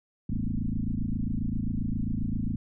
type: tone with frequency modulation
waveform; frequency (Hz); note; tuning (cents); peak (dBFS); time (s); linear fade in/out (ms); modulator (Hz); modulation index
sine; 114.5; A#2; -31; -26; 0.29-2.56; 5; 27.5; 5.1
effects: none